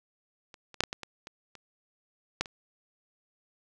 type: clicks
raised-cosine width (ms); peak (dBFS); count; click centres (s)
0.2; -30 / -30 / -6 / -12 / -17 / -22 / -25 / -30 / -10 / -27; 10; 0.542 / 0.743 / 0.806 / 0.837 / 0.929 / 1.033 / 1.271 / 1.553 / 2.41 / 2.458
effects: none